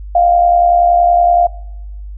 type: tone with amplitude modulation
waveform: sine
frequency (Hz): 698.5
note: F5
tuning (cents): 0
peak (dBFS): -4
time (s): 0.15-1.47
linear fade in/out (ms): 5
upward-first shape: sine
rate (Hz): 70.6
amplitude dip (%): 55
effects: noise-tail reverb RT60 1.0 s tail -24 dB re dry + added 50 Hz sine -25 dBFS peak until 2.17 s